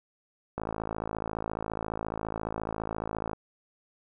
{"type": "click train", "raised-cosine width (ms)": 1, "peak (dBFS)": -18, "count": 151, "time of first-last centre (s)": [0.58, 3.332], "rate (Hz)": 54.5, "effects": []}